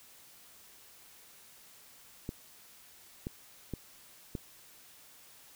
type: clicks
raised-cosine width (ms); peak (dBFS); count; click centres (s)
3; -23; 4; 2.291 / 3.269 / 3.737 / 4.352
effects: white hiss -57 dBFS RMS until 5.55 s